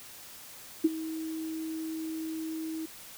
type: tone with ADSR envelope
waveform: sine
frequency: 319.5 Hz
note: D#4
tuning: 46 cents sharp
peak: -17 dBFS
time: 0.84-2.86 s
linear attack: 10 ms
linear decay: 31 ms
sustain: -16 dB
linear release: 8 ms
effects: white hiss -48 dBFS RMS until 3.17 s